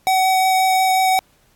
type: tone with vibrato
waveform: square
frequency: 754 Hz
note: F#5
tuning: 32 cents sharp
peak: -14 dBFS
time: 0.07-1.19 s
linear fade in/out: 0 ms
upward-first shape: sine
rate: 5.6 Hz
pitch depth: 8 cents each way
effects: pink hiss -58 dBFS RMS until 1.55 s + AAC 64 kbps